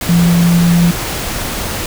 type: tone in noise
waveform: sine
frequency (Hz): 171.9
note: F3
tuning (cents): -27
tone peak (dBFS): -7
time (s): 0.09-0.91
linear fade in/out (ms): 2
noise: pink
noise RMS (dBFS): -20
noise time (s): 0.01-1.86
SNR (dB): +10
effects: none